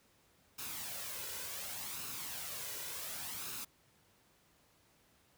white noise with flanger, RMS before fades -43 dBFS, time 0.58-3.65 s, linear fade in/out 10 ms, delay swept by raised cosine 0.75 to 2.05 ms, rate 0.68 Hz, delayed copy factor +0.5, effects pink hiss -69 dBFS RMS until 5.37 s + high-pass 60 Hz 12 dB/octave

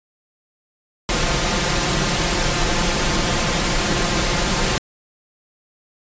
pink noise with comb filter, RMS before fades -19 dBFS, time 1.09-4.78 s, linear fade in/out 0 ms, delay 5.7 ms, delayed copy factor +0.55, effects resampled to 16000 Hz

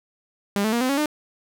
sawtooth tone with pitch steps, 201.2 / 218.1 / 236.5 / 256.4 / 278 / 301.5 Hz, G3 / A3 / A#3 / C4 / C#4 / D4, +45 / -15 / +25 / -35 / +5 / +46 cents, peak -16 dBFS, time 0.56-1.058 s, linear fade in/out 0 ms, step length 83 ms, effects none

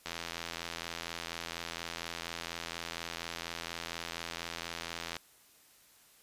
click train, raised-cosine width 0.2 ms, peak -20 dBFS, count 431, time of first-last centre 0.06-5.167 s, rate 84.2 Hz, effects white hiss -62 dBFS RMS until 6.22 s + resampled to 32000 Hz

